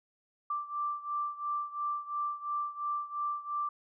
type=beating tone pair; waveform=sine; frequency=1174.7 / 1177.6 Hz; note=D6 / D6; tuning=0 / +4 cents; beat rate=2.9 Hz; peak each=-34 / -37 dBFS; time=0.5-3.69 s; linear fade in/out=5 ms; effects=none